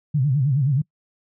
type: tone with vibrato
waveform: sine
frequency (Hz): 137.8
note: C#3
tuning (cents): -10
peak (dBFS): -16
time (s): 0.14-0.82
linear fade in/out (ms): 10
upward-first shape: sine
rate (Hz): 9.5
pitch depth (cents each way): 170
effects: noise-tail reverb RT60 0.1 s tail -25 dB re dry